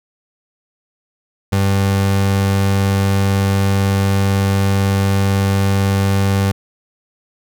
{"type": "tone", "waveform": "30% pulse", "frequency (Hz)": 98, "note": "G2", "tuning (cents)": 0, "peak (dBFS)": -10, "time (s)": [1.52, 6.52], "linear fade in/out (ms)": 10, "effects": []}